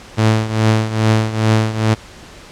sawtooth tone with tremolo, 110 Hz, A2, in tune, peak -5 dBFS, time 0.17-1.95 s, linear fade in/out 20 ms, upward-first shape triangle, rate 2.4 Hz, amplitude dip 80%, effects pink hiss -38 dBFS RMS until 2.51 s + low-pass 7000 Hz 12 dB/octave

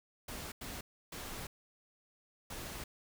pink noise bursts at uneven times, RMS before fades -44 dBFS, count 4, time 0.28-0.52 / 0.61-0.81 / 1.12-1.47 / 2.5-2.84 s, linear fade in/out 5 ms, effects none

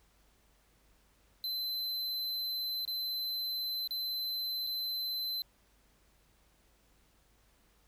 square tone with dropouts, 4059 Hz, B7, 47 cents sharp, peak -34 dBFS, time 1.44-5.42 s, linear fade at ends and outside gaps 1 ms, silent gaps 2.851-2.877 / 3.875-3.908 / 4.667-4.671 s, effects added 50 Hz sine -69 dBFS peak until 7.87 s + pink hiss -69 dBFS RMS until 7.87 s

